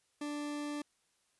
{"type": "tone", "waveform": "40% pulse", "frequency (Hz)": 293.7, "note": "D4", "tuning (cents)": 0, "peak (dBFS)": -36, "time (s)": [0.21, 0.82], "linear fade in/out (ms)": 5, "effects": ["white hiss -75 dBFS RMS until 1.39 s", "resampled to 24000 Hz"]}